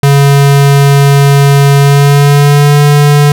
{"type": "tone with pitch glide", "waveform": "square", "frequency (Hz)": [140.5, 145.71], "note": ["C#3", "D3"], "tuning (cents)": [24, -13], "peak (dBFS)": -3, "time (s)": [0.03, 3.32], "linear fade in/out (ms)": 2, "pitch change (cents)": 63, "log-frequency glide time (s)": [1.78, 2.8], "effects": []}